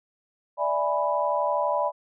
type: chord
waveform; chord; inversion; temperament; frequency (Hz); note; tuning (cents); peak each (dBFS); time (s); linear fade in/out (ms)
sine; E dominant seventh; third; equal; 587.3 / 659.3 / 830.6 / 987.8; D5 / E5 / G#5 / B5; 0 / 0 / 0 / 0; -26 / -30 / -30 / -26; 0.57-1.92; 50
effects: none